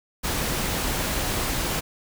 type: noise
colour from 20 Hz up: pink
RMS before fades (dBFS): -26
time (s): 0.23-1.81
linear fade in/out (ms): 20
effects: none